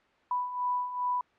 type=beating tone pair; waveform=sine; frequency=987.8 / 990.3 Hz; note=B5 / B5; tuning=0 / +4 cents; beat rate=2.5 Hz; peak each=-35 / -29 dBFS; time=0.31-1.21 s; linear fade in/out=2 ms; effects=white hiss -64 dBFS RMS until 1.38 s + low-pass 2000 Hz 12 dB/octave